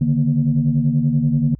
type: tone cluster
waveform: sine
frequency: 141.7 / 152.1 / 235.2 Hz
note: C#3 / D#3 / A#3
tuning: +38 / -39 / +16 cents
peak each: -18 dBFS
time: 0.01-1.55 s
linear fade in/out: 5 ms
effects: tanh soft clip ceiling -6 dBFS + added 60 Hz sine -40 dBFS peak until 1.59 s